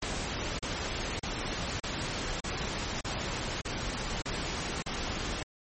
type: noise bursts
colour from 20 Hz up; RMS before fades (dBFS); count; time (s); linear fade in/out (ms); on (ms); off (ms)
pink; -34; 9; 0.02-5.43; 5; 570; 35
effects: MP3 32 kbps